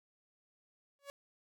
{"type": "tone with exponential growth", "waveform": "sawtooth", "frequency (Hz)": 563, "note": "C#5", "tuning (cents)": 27, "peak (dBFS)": -37, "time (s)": [0.99, 1.1], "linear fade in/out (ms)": 0, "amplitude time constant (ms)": 22, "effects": []}